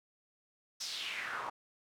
pink noise with band-pass filter sweep, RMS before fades -40 dBFS, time 0.8-1.5 s, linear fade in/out 10 ms, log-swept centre 5600 to 940 Hz, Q 3.4, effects none

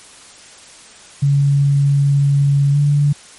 sine tone with pitch glide, 141 to 144.8 Hz, C#3 to D3, +30 to -24 cents, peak -10 dBFS, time 1.22-3.13 s, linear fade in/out 10 ms, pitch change +46 cents, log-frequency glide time 2.72-2.77 s, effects white hiss -41 dBFS RMS until 3.38 s + MP3 48 kbps

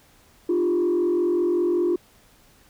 sine tone with frequency modulation, 350.3 Hz, F4, 5 cents sharp, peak -17 dBFS, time 0.49-1.96 s, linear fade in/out 5 ms, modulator 45.3 Hz, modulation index 0.73, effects tanh soft clip ceiling -16 dBFS + pink hiss -56 dBFS RMS until 2.69 s

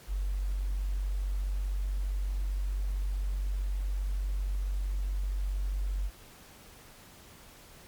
sine tone, 47.66 Hz, G1, 48 cents flat, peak -28 dBFS, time 0.07-6.11 s, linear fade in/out 50 ms, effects pink hiss -53 dBFS RMS until 7.87 s + MP3 96 kbps

